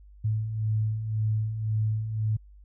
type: beating tone pair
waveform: sine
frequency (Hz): 107.1 / 109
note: A2 / A2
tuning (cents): -46 / -16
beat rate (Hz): 1.9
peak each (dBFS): -33 / -25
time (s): 0.24-2.37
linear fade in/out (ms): 10
effects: added 50 Hz sine -48 dBFS peak until 2.64 s